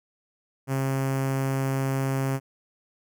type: tone with notch filter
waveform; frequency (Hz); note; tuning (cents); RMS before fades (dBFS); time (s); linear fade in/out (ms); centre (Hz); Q
sawtooth; 134.6; C3; +49; -26; 0.67-2.4; 50; 3800; 1
effects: none